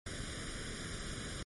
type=noise with comb filter; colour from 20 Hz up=pink; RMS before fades=-42 dBFS; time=0.06-1.43 s; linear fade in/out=5 ms; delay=0.57 ms; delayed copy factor=+0.85; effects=MP3 48 kbps